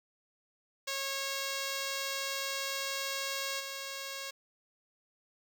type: tone with level steps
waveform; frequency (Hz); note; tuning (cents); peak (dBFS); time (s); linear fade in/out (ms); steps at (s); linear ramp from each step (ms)
5% pulse; 547; C#5; -23; -22 / -27; 0.87-4.31; 10; 3.59; 20
effects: none